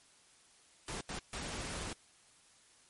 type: noise bursts at uneven times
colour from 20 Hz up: pink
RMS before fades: -41 dBFS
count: 3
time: 0.88-1.01 / 1.09-1.19 / 1.33-1.93 s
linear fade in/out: 2 ms
effects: white hiss -64 dBFS RMS until 2.89 s + MP3 48 kbps